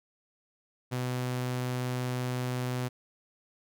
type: tone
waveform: sawtooth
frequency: 125.6 Hz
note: B2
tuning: 30 cents sharp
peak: -26 dBFS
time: 0.91-2.89 s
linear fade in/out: 20 ms
effects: none